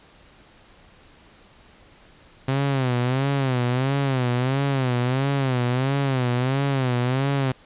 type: tone with vibrato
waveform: sawtooth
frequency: 130.81 Hz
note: C3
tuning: in tune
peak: -16 dBFS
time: 2.48-7.52 s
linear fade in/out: 5 ms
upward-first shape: sine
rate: 1.5 Hz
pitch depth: 120 cents each way
effects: pink hiss -52 dBFS RMS until 7.65 s + resampled to 8000 Hz